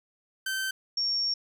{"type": "tone pair in turn", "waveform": ["sawtooth", "sine"], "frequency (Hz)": [1547, 5513], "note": ["G6", "F8"], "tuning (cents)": [-23, -23], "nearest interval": "octave + minor seventh", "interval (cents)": 2200, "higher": "second", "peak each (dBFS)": -25, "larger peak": "neither", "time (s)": [[0.46, 0.71], [0.97, 1.34]], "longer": "second", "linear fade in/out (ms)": 5, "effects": []}